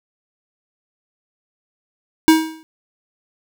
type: tone with exponential decay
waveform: square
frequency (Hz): 318.6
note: D#4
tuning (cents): +41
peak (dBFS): -5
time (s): 2.28-2.63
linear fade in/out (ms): 0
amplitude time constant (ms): 75
effects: none